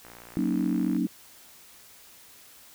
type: click train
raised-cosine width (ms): 0.5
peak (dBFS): -31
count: 55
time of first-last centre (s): 0.05-0.965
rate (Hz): 59
type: chord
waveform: sine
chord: D# minor seventh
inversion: first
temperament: equal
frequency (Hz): 185 / 233.1 / 277.2 / 311.1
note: F#3 / A#3 / C#4 / D#4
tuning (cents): 0 / 0 / 0 / 0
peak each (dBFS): -29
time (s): 0.37-1.07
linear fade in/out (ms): 0
effects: white hiss -52 dBFS RMS until 2.74 s

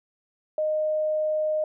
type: tone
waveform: sine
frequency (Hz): 617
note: D#5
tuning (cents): -15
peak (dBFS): -22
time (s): 0.58-1.64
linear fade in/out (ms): 2
effects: none

